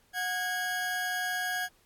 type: tone pair together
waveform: 40% pulse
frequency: 732.2 / 1645 Hz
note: F#5 / G#6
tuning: -18 / -17 cents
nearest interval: octave + major second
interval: 1401 cents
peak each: -34 / -30 dBFS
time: 0.13-1.69 s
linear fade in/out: 50 ms
effects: pink hiss -66 dBFS RMS until 1.85 s + AAC 64 kbps